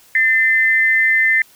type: tone pair together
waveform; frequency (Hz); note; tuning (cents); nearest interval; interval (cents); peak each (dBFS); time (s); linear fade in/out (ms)
sine; 1796.7 / 2062; A6 / C7; +36 / -26; major second; 238; -14; 0.15-1.42; 2
effects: white hiss -49 dBFS RMS until 1.55 s